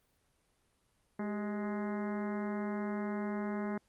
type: harmonic tone with a mistuned harmonic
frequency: 208.9 Hz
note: G#3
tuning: 10 cents sharp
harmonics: 1 / 2 / 3 / 4 / 5 / 6 / 7 / 8 / 9 / 10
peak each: -35 / -41 / -45 / -47 / -49 / -51 / -52 / -53 / -54 / -55 dBFS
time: 1.19-3.78 s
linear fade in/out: 5 ms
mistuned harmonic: 2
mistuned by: -84 cents
effects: pink hiss -74 dBFS RMS until 3.88 s + Opus 32 kbps